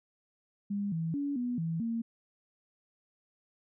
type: tone with pitch steps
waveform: sine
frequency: 202.1 / 163.3 / 284.1 / 244.9 / 164.1 / 229.8 Hz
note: G#3 / E3 / C#4 / B3 / E3 / A#3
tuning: -47 / -16 / +43 / -14 / -8 / -25 cents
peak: -30 dBFS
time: 0.7-2.02 s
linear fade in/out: 10 ms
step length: 220 ms
effects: none